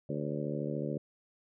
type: harmonic tone with a mistuned harmonic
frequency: 73.9 Hz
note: D2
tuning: 11 cents sharp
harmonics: 2 / 3 / 4 / 5 / 6 / 7 / 8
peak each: -37 / -39 / -40 / -41 / -42 / -42 / -43 dBFS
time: 0.09-0.98 s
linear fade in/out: 5 ms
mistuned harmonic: 8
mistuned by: -53 cents
effects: none